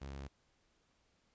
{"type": "tone", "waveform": "sawtooth", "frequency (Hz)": 68.7, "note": "C#2", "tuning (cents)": -15, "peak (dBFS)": -40, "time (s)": [0.01, 0.28], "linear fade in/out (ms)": 10, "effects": ["pink hiss -75 dBFS RMS until 1.34 s", "resampled to 16000 Hz"]}